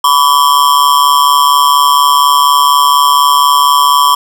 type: ring-modulated tone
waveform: square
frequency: 1069 Hz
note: C6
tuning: 37 cents sharp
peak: -3 dBFS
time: 0.04-4.15 s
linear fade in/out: 5 ms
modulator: 72.1 Hz
effects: none